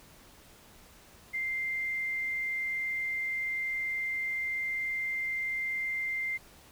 sine tone with quantisation, 2093 Hz, C7, in tune, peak -30 dBFS, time 1.33-6.38 s, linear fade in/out 20 ms, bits 10, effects pink hiss -56 dBFS RMS until 6.71 s

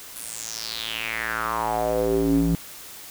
square tone with band-pass filter sweep, 56.2 Hz, A1, 37 cents sharp, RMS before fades -25 dBFS, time 0.16-2.55 s, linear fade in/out 0 ms, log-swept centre 11000 to 200 Hz, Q 4.7, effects white hiss -41 dBFS RMS until 3.1 s

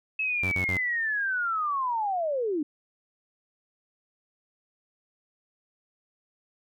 sine linear sweep, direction down, 2600 to 280.7 Hz, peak -25 dBFS, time 0.19-2.63 s, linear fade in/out 5 ms
sawtooth tone bursts, 92.5 Hz, F#2, in tune, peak -26 dBFS, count 3, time 0.43-0.769 s, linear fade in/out 0 ms, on 83 ms, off 45 ms
effects none

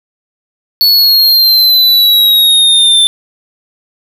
square exponential sweep, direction down, 4435 to 3539 Hz, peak -5 dBFS, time 0.81-3.07 s, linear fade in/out 0 ms, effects none

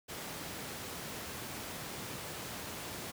pink high-pass noise, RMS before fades -43 dBFS, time 0.08-3.12 s, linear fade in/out 20 ms, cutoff 100 Hz, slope 12 dB/octave, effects none

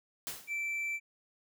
white noise with exponential decay, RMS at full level -36 dBFS, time 0.27-0.61 s, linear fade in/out 0 ms, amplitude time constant 73 ms
triangle tone, 2333 Hz, D7, 12 cents flat, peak -31 dBFS, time 0.47-1 s, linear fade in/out 50 ms
effects none

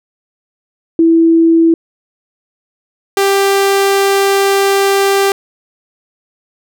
sine / sawtooth tone pair in turn, 329.6 / 394.1 Hz, E4 / G4, 0 / +9 cents, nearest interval minor third, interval 309 cents, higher second, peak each -5 dBFS, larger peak neither, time 0.99-1.74 / 3.17-5.32 s, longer second, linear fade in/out 2 ms, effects none

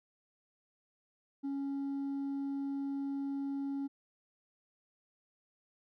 triangle tone with hard clipping, 277.2 Hz, C#4, in tune, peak -33 dBFS, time 1.43-3.88 s, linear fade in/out 20 ms, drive 1 dB, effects none

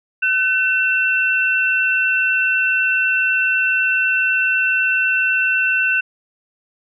sine tone pair together, 1514 / 2696 Hz, F#6 / E7, +39 / +38 cents, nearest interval minor seventh, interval 999 cents, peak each -17 dBFS, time 0.22-6.01 s, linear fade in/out 10 ms, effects none

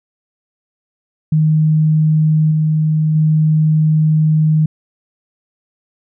sine tone with level steps, 155.56 Hz, D#3, in tune, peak -9 / -11 / -9 dBFS, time 1.32-4.66 s, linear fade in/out 5 ms, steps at 2.51 / 3.15 s, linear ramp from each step 5 ms, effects none

